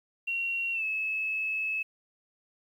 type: tone with pitch glide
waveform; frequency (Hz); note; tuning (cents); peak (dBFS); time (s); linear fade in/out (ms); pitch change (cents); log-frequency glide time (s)
sine; 2741 to 2595; F7 to E7; -33 to -28; -28; 0.27-1.83; 10; -95; 0.73-0.84
effects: 10-bit